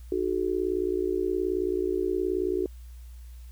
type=tone with amplitude modulation; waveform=sine; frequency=370 Hz; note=F#4; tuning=in tune; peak=-20 dBFS; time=0.12-2.66 s; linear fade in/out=2 ms; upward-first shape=sine; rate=58.8 Hz; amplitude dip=100%; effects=added 60 Hz sine -41 dBFS peak until 3.51 s + white hiss -61 dBFS RMS until 3.51 s